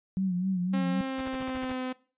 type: tone with vibrato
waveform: sine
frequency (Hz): 184.6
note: F#3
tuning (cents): -4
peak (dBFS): -25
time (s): 0.17-1.01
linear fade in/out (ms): 0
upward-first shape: sine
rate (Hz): 3.9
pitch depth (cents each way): 68
type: tone with pitch glide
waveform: sawtooth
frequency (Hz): 268.4 to 256.1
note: C4 to C4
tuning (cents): +44 to -37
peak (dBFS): -27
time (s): 0.73-1.93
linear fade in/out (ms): 10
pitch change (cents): -81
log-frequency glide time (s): 0.85-1.8
type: noise bursts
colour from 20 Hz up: pink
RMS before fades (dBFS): -41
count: 8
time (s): 1.18-1.723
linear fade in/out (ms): 2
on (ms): 32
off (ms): 41
effects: noise-tail reverb RT60 0.4 s tail -21 dB re dry + resampled to 8000 Hz